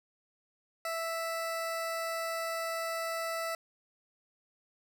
20% pulse tone, 659.3 Hz, E5, in tune, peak -28 dBFS, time 0.85-3.55 s, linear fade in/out 2 ms, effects none

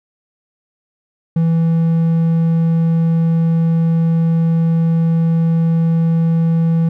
triangle tone, 164.81 Hz, E3, in tune, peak -9 dBFS, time 1.36-6.89 s, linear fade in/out 5 ms, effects none

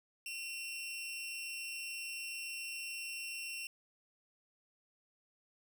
sawtooth tone with amplitude modulation, 2727 Hz, F7, 42 cents flat, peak -35 dBFS, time 0.26-3.67 s, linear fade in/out 2 ms, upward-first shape sine, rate 248 Hz, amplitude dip 50%, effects none

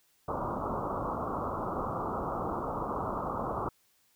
white low-pass noise, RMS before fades -34 dBFS, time 0.28-3.69 s, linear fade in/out 5 ms, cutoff 1300 Hz, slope 96 dB/octave, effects white hiss -69 dBFS RMS until 4.15 s

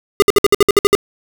square tone bursts, 406.9 Hz, G#4, 35 cents flat, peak -6 dBFS, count 10, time 0.2-0.951 s, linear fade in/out 0 ms, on 22 ms, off 59 ms, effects none

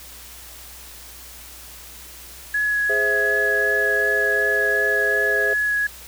sine tone with vibrato, 1682 Hz, G#6, 22 cents sharp, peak -18 dBFS, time 2.54-5.87 s, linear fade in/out 5 ms, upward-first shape sine, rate 2.7 Hz, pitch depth 11 cents each way
triangle chord, Ab augmented, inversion none, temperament equal, 415.3 / 523.3 / 659.3 Hz, Ab4 / C5 / E5, 0 / 0 / 0 cents, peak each -23 / -26 / -26 dBFS, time 2.89-5.54 s, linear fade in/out 10 ms
effects added 60 Hz sine -46 dBFS peak until 6.07 s + white hiss -41 dBFS RMS until 6.07 s

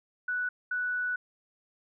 sine tone bursts at uneven times, 1480 Hz, F#6, in tune, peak -28 dBFS, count 2, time 0.28-0.49 / 0.71-1.16 s, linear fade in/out 5 ms, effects none

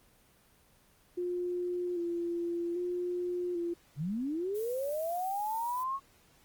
sine tone with vibrato, 349.2 Hz, F4, in tune, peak -31 dBFS, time 1.17-3.74 s, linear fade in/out 10 ms, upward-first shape square, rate 0.63 Hz, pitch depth 31 cents each way
sine linear sweep, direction up, 130.81 to 1108.7 Hz, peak -31 dBFS, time 3.96-6 s, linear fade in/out 50 ms
violet noise, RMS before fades -48 dBFS, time 4.54-5.84 s, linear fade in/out 20 ms
effects pink hiss -64 dBFS RMS until 6.44 s + Opus 24 kbps

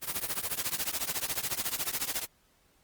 white noise with tremolo, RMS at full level -29 dBFS, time 0.01-2.27 s, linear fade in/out 50 ms, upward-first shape triangle, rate 14 Hz, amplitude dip 95%, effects pink hiss -67 dBFS RMS until 2.83 s + Opus 32 kbps

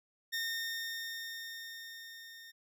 20% pulse tone with level ramp, 1830 Hz, A#6, 32 cents flat, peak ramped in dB -28 to -45 dBFS, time 0.32-2.52 s, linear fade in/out 20 ms, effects none

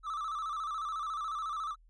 triangle tone with vibrato, 1237 Hz, D#6, 10 cents flat, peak -32 dBFS, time 0.03-1.76 s, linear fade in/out 50 ms, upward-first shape square, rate 14 Hz, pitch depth 84 cents each way, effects added 40 Hz sine -58 dBFS peak until 1.89 s + resampled to 24000 Hz

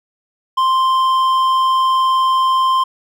sine tone with hard clipping, 1046.5 Hz, C6, in tune, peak -13 dBFS, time 0.57-2.84 s, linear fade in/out 10 ms, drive 6 dB, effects none

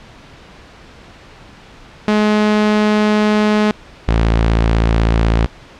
sawtooth tone pair in turn, 211.6 / 56.05 Hz, G#3 / A1, +33 / +33 cents, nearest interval octave + major seventh, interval 2300 cents, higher first, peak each -7 dBFS, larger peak neither, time 2.08-3.71 / 4.08-5.46 s, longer first, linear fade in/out 0 ms, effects pink hiss -40 dBFS RMS until 5.79 s + low-pass 4000 Hz 12 dB/octave

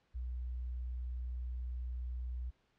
sine tone, 61.5 Hz, B1, 7 cents flat, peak -37 dBFS, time 0.14-2.51 s, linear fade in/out 20 ms, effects pink hiss -75 dBFS RMS until 2.78 s + low-pass 4000 Hz 12 dB/octave

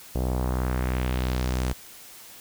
sawtooth tone with low-pass filter sweep, 63 Hz, B1, 35 cents sharp, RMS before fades -26 dBFS, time 0.15-1.73 s, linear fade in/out 5 ms, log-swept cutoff 600 to 9600 Hz, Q 1.4, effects white hiss -46 dBFS RMS until 2.4 s

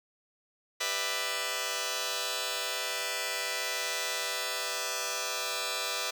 5% pulse chord, E minor seventh, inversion first, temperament just, 395.6 / 494.4 / 593.3 / 659.3 Hz, G4 / B4 / D5 / E5, +16 / +2 / +18 / 0 cents, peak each -30 / -24 / -26 / -24 dBFS, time 0.8-6.11 s, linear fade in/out 10 ms, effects none

